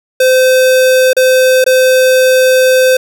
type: tone with dropouts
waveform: square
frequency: 515 Hz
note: C5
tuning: 28 cents flat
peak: -6 dBFS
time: 0.2-2.97 s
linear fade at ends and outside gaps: 5 ms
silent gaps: 1.132-1.166 / 1.642-1.663 s
effects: none